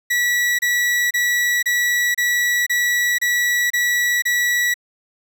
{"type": "tone bursts", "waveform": "40% pulse", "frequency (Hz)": 1942, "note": "B6", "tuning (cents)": -30, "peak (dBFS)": -15, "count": 9, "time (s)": [0.1, 4.742], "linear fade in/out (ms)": 10, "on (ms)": 490, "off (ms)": 29, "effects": ["9-bit"]}